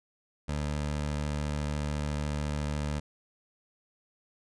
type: tone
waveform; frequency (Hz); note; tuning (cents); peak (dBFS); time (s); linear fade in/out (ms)
20% pulse; 74; D2; +14; -25; 0.48-3; 10
effects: resampled to 22050 Hz